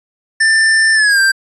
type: tone with pitch glide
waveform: square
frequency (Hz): 1781 to 1577.6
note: A6 to G6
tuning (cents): +21 to +11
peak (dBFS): -9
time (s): 0.4-1.32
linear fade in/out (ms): 10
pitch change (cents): -210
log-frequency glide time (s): 0.94-1.2
effects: resampled to 24000 Hz